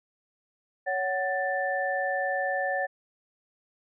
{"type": "tone cluster", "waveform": "sine", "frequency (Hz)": [558, 746, 1768], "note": ["C#5", "F#5", "A6"], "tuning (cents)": [11, 14, 8], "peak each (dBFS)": -30, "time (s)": [0.86, 2.87], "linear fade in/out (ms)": 20, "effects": []}